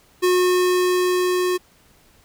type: tone with level ramp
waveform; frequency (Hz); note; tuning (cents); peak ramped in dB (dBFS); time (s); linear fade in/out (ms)
square; 362.6; F#4; -35; -15 to -19; 0.22-1.58; 20
effects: pink hiss -55 dBFS RMS until 2.24 s